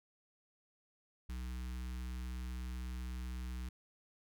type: tone with notch filter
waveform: square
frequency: 62 Hz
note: B1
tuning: 7 cents sharp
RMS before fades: -42 dBFS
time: 1.29-3.69 s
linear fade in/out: 5 ms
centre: 570 Hz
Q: 0.56
effects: none